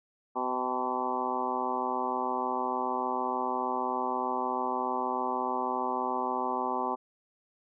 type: harmonic tone with a mistuned harmonic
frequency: 126.5 Hz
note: B2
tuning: 42 cents sharp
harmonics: 2 / 3 / 4 / 5 / 6 / 7 / 8 / 9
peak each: -38 / -37 / -40 / -40 / -35 / -34 / -35 / -37 dBFS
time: 0.35-6.96 s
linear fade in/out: 20 ms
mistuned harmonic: 6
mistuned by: +52 cents
effects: none